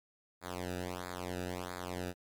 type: tone with flanger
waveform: sawtooth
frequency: 90 Hz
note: F#2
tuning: 47 cents flat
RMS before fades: -40 dBFS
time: 0.41-2.14 s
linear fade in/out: 50 ms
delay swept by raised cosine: 0.34 to 0.94 ms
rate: 1.5 Hz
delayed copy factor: -0.95
effects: MP3 96 kbps